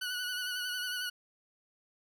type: tone with vibrato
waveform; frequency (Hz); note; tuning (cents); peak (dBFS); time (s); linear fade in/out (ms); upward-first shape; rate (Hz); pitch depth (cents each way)
20% pulse; 1477; F#6; -3; -29; 0.01-1.1; 10; sine; 11; 33
effects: none